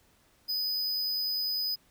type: tone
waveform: square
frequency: 4995 Hz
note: D#8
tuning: 6 cents sharp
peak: -29 dBFS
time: 0.48-1.76 s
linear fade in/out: 20 ms
effects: pink hiss -65 dBFS RMS until 1.9 s